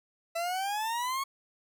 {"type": "exponential sweep", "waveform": "40% pulse", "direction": "up", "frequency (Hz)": [662, 1108.7], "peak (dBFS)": -29, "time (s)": [0.35, 1.24], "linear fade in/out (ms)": 10, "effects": []}